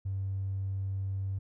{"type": "tone with tanh clipping", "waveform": "triangle", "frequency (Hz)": 96.8, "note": "G2", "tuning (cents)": -21, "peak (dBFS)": -30, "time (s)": [0.05, 1.39], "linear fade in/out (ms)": 10, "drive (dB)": 1, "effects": []}